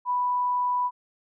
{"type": "tone", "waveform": "sine", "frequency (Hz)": 987.8, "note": "B5", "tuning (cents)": 0, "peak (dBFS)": -22, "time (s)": [0.05, 0.91], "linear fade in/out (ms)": 50, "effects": []}